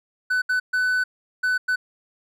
triangle tone bursts at uneven times, 1500 Hz, F#6, 23 cents sharp, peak -17 dBFS, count 5, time 0.3-0.42 / 0.49-0.6 / 0.73-1.04 / 1.43-1.58 / 1.68-1.76 s, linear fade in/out 10 ms, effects none

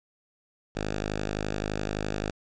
5% pulse tone, 51.7 Hz, G#1, 7 cents flat, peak -18 dBFS, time 0.75-2.31 s, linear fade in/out 10 ms, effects resampled to 16000 Hz + 9-bit

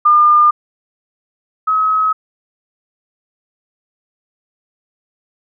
sine tone pair in turn, 1206 / 1277.7 Hz, D6 / D#6, +46 / +46 cents, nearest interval minor second, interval 100 cents, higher second, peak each -6 / -11 dBFS, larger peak first, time 0.05-0.51 / 1.67-2.13 s, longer neither, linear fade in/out 10 ms, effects none

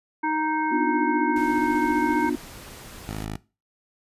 harmonic tone, 311.1 Hz, D#4, in tune, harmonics 1 / 3 / 5 / 7, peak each -27 / -24 / -31 / -34 dBFS, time 0.23-2.3 s, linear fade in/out 10 ms
sine chord, B diminished, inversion none, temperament just, 246.9 / 296.3 / 355.6 Hz, B3 / D4 / F4, 0 / +15 / +31 cents, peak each -28 / -25 / -28 dBFS, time 0.71-2.36 s, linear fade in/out 10 ms
pink noise, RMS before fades -42 dBFS, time 1.36-3.25 s, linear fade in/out 2 ms
10% pulse tone, 53 Hz, G#1, 36 cents sharp, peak -22 dBFS, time 3.09-3.36 s, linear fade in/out 0 ms
effects noise-tail reverb RT60 0.3 s tail -19 dB re dry + resampled to 32000 Hz

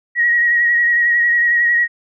sine tone with vibrato, 1900 Hz, A#6, 33 cents sharp, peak -11 dBFS, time 0.15-1.88 s, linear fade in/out 50 ms, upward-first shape sine, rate 11 Hz, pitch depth 27 cents each way, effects none

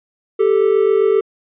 triangle tone pair together, 392.4 / 440 Hz, G4 / A4, +2 / 0 cents, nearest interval major second, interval 198 cents, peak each -12 dBFS, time 0.39-1.21 s, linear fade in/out 10 ms, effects resampled to 8000 Hz

